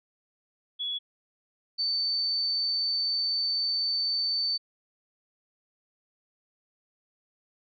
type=tone pair in turn; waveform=sine; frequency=3378 / 4542 Hz; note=G#7 / C#8; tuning=+29 / +41 cents; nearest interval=perfect fourth; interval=512 cents; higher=second; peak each=-29 / -25 dBFS; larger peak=second; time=0.79-0.99 / 1.78-4.58 s; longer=second; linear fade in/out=20 ms; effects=none